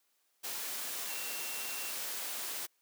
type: tone in noise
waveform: sine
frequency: 2724 Hz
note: F7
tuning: 44 cents flat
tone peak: -46 dBFS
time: 1.08-1.92 s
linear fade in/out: 20 ms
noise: white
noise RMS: -39 dBFS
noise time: 0.43-2.67 s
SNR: -10 dB
effects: white hiss -75 dBFS RMS until 2.81 s + high-pass 300 Hz 12 dB/octave